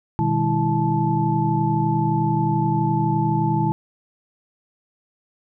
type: tone cluster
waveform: sine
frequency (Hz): 122.8 / 154.4 / 202.1 / 328.7 / 871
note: B2 / D#3 / G#3 / E4 / A5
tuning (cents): -9 / -13 / -47 / -5 / -18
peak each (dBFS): -24 / -22 / -26 / -25 / -23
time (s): 0.19-3.72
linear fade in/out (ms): 0
effects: none